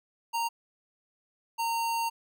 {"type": "tone pair in turn", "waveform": "square", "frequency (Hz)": [927, 920.1], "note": ["A#5", "A#5"], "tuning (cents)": [-10, -23], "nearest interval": "unison", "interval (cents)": 13, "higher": "first", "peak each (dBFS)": -28, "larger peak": "neither", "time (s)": [[0.33, 0.49], [1.58, 2.1]], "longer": "second", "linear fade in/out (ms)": 20, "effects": []}